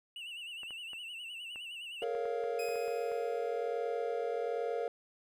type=tone with vibrato; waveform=triangle; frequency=2807 Hz; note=F7; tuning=8 cents sharp; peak=-40 dBFS; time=0.16-2.04 s; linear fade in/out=2 ms; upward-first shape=sine; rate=9.7 Hz; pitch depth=100 cents each way
type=clicks; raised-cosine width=0.5 ms; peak=-37 dBFS; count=12; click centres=0.633 / 0.707 / 0.933 / 1.559 / 2.031 / 2.151 / 2.255 / 2.439 / 2.687 / 2.757 / 2.88 / 3.118 s
type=chord; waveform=triangle; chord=Bb minor seventh; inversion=third; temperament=equal with one note detuned; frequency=425 / 466.2 / 554.4 / 698.5 Hz; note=Ab4 / Bb4 / Db5 / F5; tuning=+40 / 0 / 0 / 0 cents; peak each=-39 / -33 / -38 / -38 dBFS; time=2.02-4.88 s; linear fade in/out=2 ms
type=tone with exponential decay; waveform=sawtooth; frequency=2513 Hz; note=D#7; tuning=17 cents sharp; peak=-37 dBFS; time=2.59-4.02 s; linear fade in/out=2 ms; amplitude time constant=310 ms
effects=none